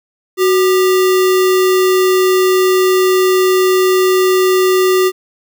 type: tone with sample-and-hold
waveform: sine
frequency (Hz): 371.8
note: F#4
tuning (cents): +8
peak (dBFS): -8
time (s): 0.37-5.12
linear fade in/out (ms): 50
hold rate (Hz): 1575
effects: none